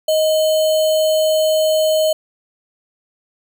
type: tone with sample-and-hold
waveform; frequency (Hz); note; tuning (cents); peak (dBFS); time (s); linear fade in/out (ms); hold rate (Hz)
sine; 626; D#5; +10; -12; 0.08-2.13; 5; 3675
effects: none